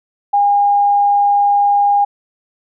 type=tone; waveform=sine; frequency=812 Hz; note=G#5; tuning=39 cents flat; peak=-9 dBFS; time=0.33-2.05 s; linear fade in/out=10 ms; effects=none

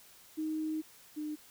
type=tone pair in turn; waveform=sine; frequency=312.5 / 302.9 Hz; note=D#4 / D#4; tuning=+8 / -46 cents; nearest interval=minor second; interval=54 cents; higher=first; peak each=-32 / -35 dBFS; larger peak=first; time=0.37-0.82 / 1.16-1.36 s; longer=first; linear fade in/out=20 ms; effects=white hiss -58 dBFS RMS until 1.5 s

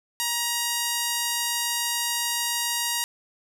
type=tone; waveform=5% pulse; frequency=947 Hz; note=A#5; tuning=27 cents sharp; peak=-12 dBFS; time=0.2-3.04 s; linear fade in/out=0 ms; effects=none

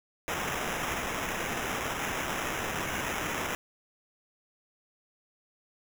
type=noise with sample-and-hold; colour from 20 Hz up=white; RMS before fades=-33 dBFS; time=0.28-3.55 s; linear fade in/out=0 ms; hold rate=4410 Hz; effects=none

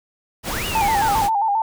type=noise; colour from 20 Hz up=pink; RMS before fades=-26 dBFS; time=0.43-1.3 s; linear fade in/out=50 ms
type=linear two-way sweep; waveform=triangle; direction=up then down; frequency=472.8 to 2960 to 732 Hz; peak=-26 dBFS; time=0.48-1.27 s; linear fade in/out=5 ms; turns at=0.66 s
type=tone with vibrato; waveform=sine; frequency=848 Hz; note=G#5; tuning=36 cents sharp; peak=-16 dBFS; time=0.75-1.62 s; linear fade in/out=2 ms; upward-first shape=square; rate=7.5 Hz; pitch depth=85 cents each way
effects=none

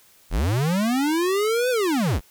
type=linear two-way sweep; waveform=square; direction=up then down; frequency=32.7 to 513 to 32.7 Hz; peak=-20 dBFS; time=0.3-2.21 s; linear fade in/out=50 ms; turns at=1.7 s; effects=white hiss -55 dBFS RMS until 2.3 s

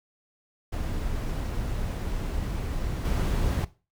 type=noise with level steps; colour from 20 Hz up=brown; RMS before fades=-30 / -25 dBFS; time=0.72-3.65 s; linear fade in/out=10 ms; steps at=3.05 s; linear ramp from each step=2 ms; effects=noise-tail reverb RT60 0.3 s tail -17 dB re dry

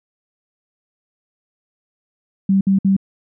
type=tone bursts; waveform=sine; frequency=194 Hz; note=G3; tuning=18 cents flat; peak=-11 dBFS; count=3; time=2.49-2.966 s; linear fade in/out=5 ms; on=120 ms; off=58 ms; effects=none

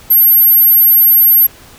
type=tone; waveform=sine; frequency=12590 Hz; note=G9; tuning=6 cents sharp; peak=-4 dBFS; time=0.1-1.47 s; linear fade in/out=10 ms; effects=pink hiss -39 dBFS RMS until 1.78 s

